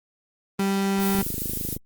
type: tone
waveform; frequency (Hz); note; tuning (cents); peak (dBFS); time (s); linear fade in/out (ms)
35% pulse; 196; G3; 0; -19; 0.59-1.22; 5
type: noise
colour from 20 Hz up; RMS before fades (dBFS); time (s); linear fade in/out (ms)
violet; -30; 0.98-1.78; 50
type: click train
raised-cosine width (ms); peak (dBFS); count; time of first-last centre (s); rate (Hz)
3; -19; 17; 1.15-1.765; 26
effects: Opus 32 kbps